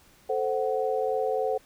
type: chord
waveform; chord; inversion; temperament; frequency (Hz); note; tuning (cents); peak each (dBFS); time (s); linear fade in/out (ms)
sine; F# diminished; first; equal with one note detuned; 440 / 523.3 / 744.7; A4 / C5 / F#5; 0 / 0 / +11; -28 / -28 / -30; 0.29-1.58; 10
effects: pink hiss -58 dBFS RMS until 1.65 s